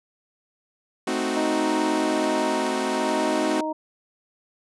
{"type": "chord", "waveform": "sawtooth", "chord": "A diminished seventh", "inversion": "none", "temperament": "equal", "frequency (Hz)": [220, 261.6, 311.1, 370], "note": ["A3", "C4", "Eb4", "Gb4"], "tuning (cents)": [0, 0, 0, 0], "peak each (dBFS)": [-27, -24, -26, -24], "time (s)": [1.07, 3.61], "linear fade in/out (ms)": 5}
{"type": "harmonic tone", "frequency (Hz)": 311.6, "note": "D#4", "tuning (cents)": 3, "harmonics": [1, 2, 3], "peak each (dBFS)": [-29, -29, -29], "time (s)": [1.36, 3.73], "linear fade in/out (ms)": 10}
{"effects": ["resampled to 24000 Hz"]}